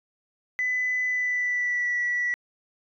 sine tone with pitch glide, 2003 to 1949.4 Hz, B6 to B6, +24 to -23 cents, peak -22 dBFS, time 0.59-2.34 s, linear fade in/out 0 ms, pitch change -47 cents, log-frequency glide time 1.06-1.92 s, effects tanh soft clip ceiling -19 dBFS

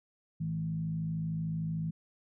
sine tone with frequency modulation, 161.6 Hz, E3, 34 cents flat, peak -31 dBFS, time 0.4-1.91 s, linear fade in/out 10 ms, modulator 53.3 Hz, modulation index 0.58, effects none

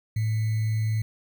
sine tone with sample-and-hold, 109.5 Hz, A2, 8 cents flat, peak -22 dBFS, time 0.16-1.02 s, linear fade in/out 5 ms, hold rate 2100 Hz, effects none

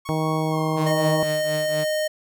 sawtooth tone with pitch glide, 1106 to 1066.5 Hz, C#6 to C6, -4 to +33 cents, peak -30 dBFS, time 0.05-0.92 s, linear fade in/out 10 ms, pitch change -63 cents, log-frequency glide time 0.47-0.6 s
harmonic tone, 157.5 Hz, D#3, 21 cents sharp, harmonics 1 / 2 / 3 / 4 / 5 / 6 / 7, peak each -24 / -27 / -29 / -30 / -31 / -32 / -32 dBFS, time 0.09-1.23 s, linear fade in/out 0 ms
sawtooth tone with tremolo, 153.2 Hz, D#3, 27 cents flat, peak -22 dBFS, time 0.76-1.85 s, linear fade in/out 20 ms, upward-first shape triangle, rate 4.1 Hz, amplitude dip 90%
square tone, 616 Hz, D#5, 17 cents flat, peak -22 dBFS, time 0.86-2.08 s, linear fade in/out 10 ms
effects none

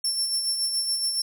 30% pulse tone with tremolo, 5410 Hz, E8, 44 cents sharp, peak -18 dBFS, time 0.04-1.22 s, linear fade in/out 5 ms, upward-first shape sine, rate 7.1 Hz, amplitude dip 45%, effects none

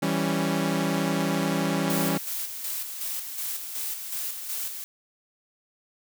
sawtooth chord, C# diminished, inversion first, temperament equal, 164.81 / 196 / 277.2 Hz, E3 / G3 / C#4, 0 / 0 / 0 cents, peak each -24 dBFS, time 0.02-2.18 s, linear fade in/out 10 ms
blue noise with tremolo, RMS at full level -31 dBFS, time 1.9-4.84 s, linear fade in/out 0 ms, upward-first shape square, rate 2.7 Hz, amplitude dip 45%
effects none

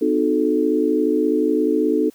sine tone cluster, 253.2 / 305 / 361.5 / 436.2 Hz, B3 / D#4 / F#4 / A4, +43 / -34 / -40 / -15 cents, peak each -23 / -19 / -24 / -20 dBFS, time 0.01-2.1 s, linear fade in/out 10 ms, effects white hiss -54 dBFS RMS until 2.14 s

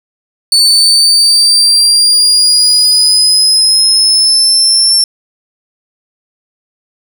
35% pulse exponential sweep, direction up, 4480 to 5420 Hz, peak -3 dBFS, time 0.52-5.04 s, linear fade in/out 2 ms, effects none

